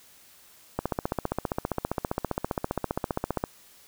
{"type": "click train", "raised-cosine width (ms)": 1, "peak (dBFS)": -12, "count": 41, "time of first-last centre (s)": [0.79, 3.439], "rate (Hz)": 15.1, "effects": ["white hiss -55 dBFS RMS until 3.87 s"]}